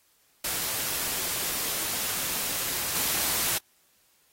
white noise with level steps, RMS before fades -30 / -27 dBFS, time 0.44-3.58 s, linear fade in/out 5 ms, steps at 2.95 s, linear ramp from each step 5 ms, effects white hiss -65 dBFS RMS until 4.32 s + AAC 48 kbps

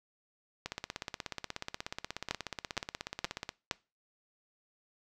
two click trains, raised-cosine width 0.2 ms, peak -19 / -13 dBFS, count 48 / 4, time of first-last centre 0.66-3.491 / 2.31-3.712 s, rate 16.6 / 2.14 Hz, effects noise-tail reverb RT60 0.3 s tail -22 dB re dry

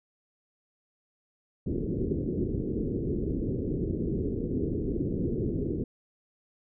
white low-pass noise, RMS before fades -30 dBFS, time 1.66-5.84 s, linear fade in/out 5 ms, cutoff 420 Hz, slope 48 dB/octave, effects none

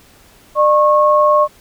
sine tone pair together, 600.3 / 1092 Hz, D5 / C#6, +38 / -26 cents, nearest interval minor seventh, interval 1036 cents, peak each -11 dBFS, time 0.55-1.48 s, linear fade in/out 50 ms, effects pink hiss -47 dBFS RMS until 1.6 s

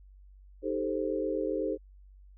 sine chord, A half-diminished seventh, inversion second, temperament equal, 311.1 / 392 / 440 / 523.3 Hz, Eb4 / G4 / A4 / C5, 0 / 0 / 0 / 0 cents, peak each -34 dBFS, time 0.62-1.78 s, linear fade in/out 50 ms, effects added 48 Hz sine -51 dBFS peak until 2.37 s

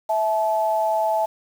sine tone pair together, 655 / 864.5 Hz, E5 / A5, -11 / -31 cents, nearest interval perfect fourth, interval 480 cents, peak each -21 dBFS, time 0.09-1.26 s, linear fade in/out 10 ms, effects 7-bit

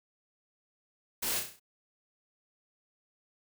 white noise with echo, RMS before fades -33 dBFS, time 1.22-1.4 s, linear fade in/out 10 ms, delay 33 ms, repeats 6, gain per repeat -5 dB, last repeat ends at 1.598 s, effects none

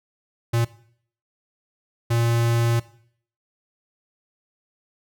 square tone bursts at uneven times, 117 Hz, A#2, 7 cents sharp, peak -19 dBFS, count 2, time 0.53-0.65 / 2.1-2.8 s, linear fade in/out 10 ms, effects noise-tail reverb RT60 0.6 s tail -18 dB re dry

